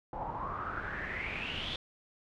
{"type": "noise with low-pass filter sweep", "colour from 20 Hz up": "pink", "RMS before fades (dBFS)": -38, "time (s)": [0.13, 1.76], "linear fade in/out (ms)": 2, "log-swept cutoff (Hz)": [810, 3500], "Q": 7.6, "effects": []}